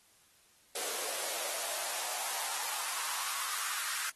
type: noise with high-pass filter sweep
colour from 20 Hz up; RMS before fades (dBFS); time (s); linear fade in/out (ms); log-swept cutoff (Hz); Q
white; -36; 0.75-4.1; 5; 470 to 1400; 2.9
effects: white hiss -65 dBFS RMS until 4.15 s + AAC 32 kbps